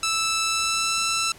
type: tone with pitch glide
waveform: 10% pulse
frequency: 1318.5 to 1331.5 Hz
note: E6 to E6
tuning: 0 to +17 cents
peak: -13 dBFS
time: 0.03-1.32 s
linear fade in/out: 2 ms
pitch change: +17 cents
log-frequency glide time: 0.43-1.01 s
effects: pink hiss -47 dBFS RMS until 1.38 s + low-pass 12000 Hz 12 dB/octave